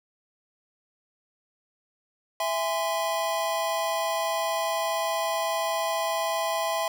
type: chord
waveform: square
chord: E augmented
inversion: none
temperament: just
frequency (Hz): 659.3 / 824.1 / 1030.1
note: E5 / G#5 / B#5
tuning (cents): 0 / -14 / -27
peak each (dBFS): -29 / -32 / -31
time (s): 2.4-6.88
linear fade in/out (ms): 2
effects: none